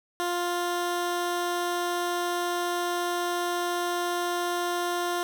15% pulse tone, 350.8 Hz, F4, 8 cents sharp, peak -20 dBFS, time 0.2-5.23 s, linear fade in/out 0 ms, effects none

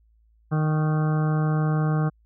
harmonic tone with a mistuned harmonic, 154.4 Hz, D#3, 13 cents flat, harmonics 1 / 2 / 3 / 4 / 5 / 7 / 8 / 9 / 10, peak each -20 / -32 / -34 / -38 / -35 / -38 / -38 / -41 / -42 dBFS, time 0.51-2.1 s, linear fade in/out 20 ms, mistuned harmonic 7, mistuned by +26 cents, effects added 55 Hz sine -57 dBFS peak until 2.25 s

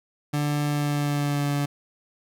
30% pulse tone with pitch glide, 146.83 to 143.56 Hz, D3 to D3, 0 to -39 cents, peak -20 dBFS, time 0.33-1.66 s, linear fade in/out 10 ms, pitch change -39 cents, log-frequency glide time 0.67-1.51 s, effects none

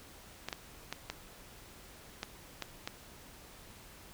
clicks, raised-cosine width 0.2 ms, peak -19 dBFS, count 7, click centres 0.486 / 0.528 / 0.926 / 1.1 / 2.231 / 2.623 / 2.875 s, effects pink hiss -54 dBFS RMS until 4.13 s

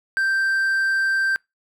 triangle tone, 1568 Hz, G6, in tune, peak -16 dBFS, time 0.17-1.36 s, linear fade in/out 0 ms, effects noise-tail reverb RT60 0.2 s tail -26 dB re dry

